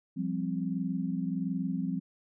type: chord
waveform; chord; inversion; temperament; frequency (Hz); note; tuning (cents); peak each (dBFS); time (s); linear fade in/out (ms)
sine; F suspended second; none; equal; 174.61 / 196 / 261.6; F3 / G3 / C4; 0 / 0 / 0; -33 / -34 / -34; 0.16-2; 20
effects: none